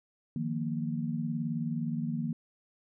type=chord; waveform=sine; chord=Eb suspended second; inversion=none; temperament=equal; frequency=155.56 / 174.61 / 233.1 Hz; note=Eb3 / F3 / Bb3; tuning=0 / 0 / 0 cents; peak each=-34 / -37 / -33 dBFS; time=0.36-2.33 s; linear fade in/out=2 ms; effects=none